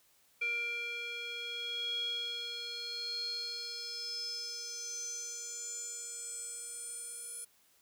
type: tone with band-pass filter sweep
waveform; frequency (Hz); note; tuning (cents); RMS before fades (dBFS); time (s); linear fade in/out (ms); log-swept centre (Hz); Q
square; 472.9; A#4; +25; -40; 0.41-7.45; 10; 2400 to 10000; 9.2
effects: white hiss -68 dBFS RMS until 7.81 s